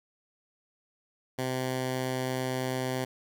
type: tone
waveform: 10% pulse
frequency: 129 Hz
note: C3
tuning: 24 cents flat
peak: -21 dBFS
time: 1.38-3.05 s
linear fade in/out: 10 ms
effects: none